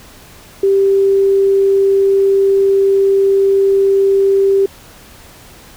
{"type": "tone", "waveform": "sine", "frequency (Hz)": 392, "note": "G4", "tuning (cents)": 0, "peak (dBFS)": -8, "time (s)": [0.63, 4.66], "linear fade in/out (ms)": 5, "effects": ["pink hiss -40 dBFS RMS until 5.76 s"]}